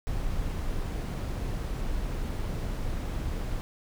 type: noise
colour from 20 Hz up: brown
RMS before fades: -31 dBFS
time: 0.07-3.61 s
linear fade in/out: 0 ms
effects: none